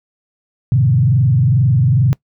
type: tone with frequency modulation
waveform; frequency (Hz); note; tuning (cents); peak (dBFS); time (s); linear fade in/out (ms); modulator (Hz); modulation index
sine; 127.4; C3; -46; -9; 0.72-2.13; 0; 22.3; 1.1
effects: noise-tail reverb RT60 0.1 s tail -22 dB re dry